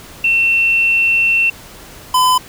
sine / square tone pair in turn, 2700 / 1011.4 Hz, E7 / B5, +41 / +41 cents, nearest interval octave + perfect fourth, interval 1700 cents, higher first, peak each -10 dBFS, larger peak neither, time 0.24-1.5 / 2.14-2.38 s, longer first, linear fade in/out 5 ms, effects pink hiss -37 dBFS RMS until 2.48 s

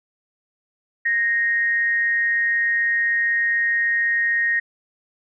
sine tone with amplitude modulation, 1864.7 Hz, A#6, in tune, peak -15 dBFS, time 1.05-4.6 s, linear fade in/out 10 ms, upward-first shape sine, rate 216 Hz, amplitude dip 45%, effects none

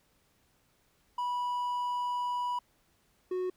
triangle tone pair in turn, 980 / 367.1 Hz, B5 / F#4, -14 / -14 cents, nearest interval octave + perfect fourth, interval 1700 cents, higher first, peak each -28 dBFS, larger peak neither, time 1.18-2.59 / 3.31-3.5 s, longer first, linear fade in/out 5 ms, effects pink hiss -70 dBFS RMS until 3.56 s

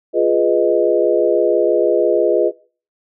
sine chord, F half-diminished seventh, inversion none, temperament equal, 349.2 / 415.3 / 493.9 / 622.3 Hz, F4 / Ab4 / Cb5 / Eb5, 0 / 0 / 0 / 0 cents, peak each -17 dBFS, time 0.13-2.52 s, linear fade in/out 50 ms, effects noise-tail reverb RT60 0.4 s tail -21 dB re dry

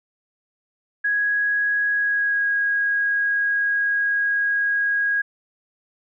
sine tone with pitch glide, 1661.2 to 1644 Hz, G#6 to G#6, 0 to -18 cents, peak -18 dBFS, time 1.04-5.22 s, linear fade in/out 10 ms, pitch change -18 cents, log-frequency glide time 1.91-2.47 s, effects none

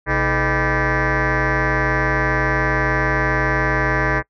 sine tone with frequency modulation, 803 Hz, G5, 41 cents sharp, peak -14 dBFS, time 0.06-4.23 s, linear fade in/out 50 ms, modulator 187 Hz, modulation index 6.1, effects noise-tail reverb RT60 0.1 s tail -24 dB re dry + tanh soft clip ceiling -12 dBFS

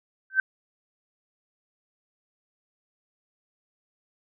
sine tone with exponential growth, 1546 Hz, G6, 24 cents flat, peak -13 dBFS, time 0.3-0.4 s, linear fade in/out 2 ms, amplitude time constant 20 ms, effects none

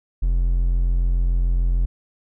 triangle tone, 43.44 Hz, F1, 8 cents flat, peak -14 dBFS, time 0.22-1.86 s, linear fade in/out 10 ms, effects none

